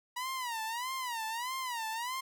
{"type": "tone with vibrato", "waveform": "sawtooth", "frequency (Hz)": 964, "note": "B5", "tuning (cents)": -42, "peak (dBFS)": -31, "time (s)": [0.16, 2.21], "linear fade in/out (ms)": 10, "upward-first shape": "sine", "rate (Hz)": 1.6, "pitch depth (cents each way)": 160, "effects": []}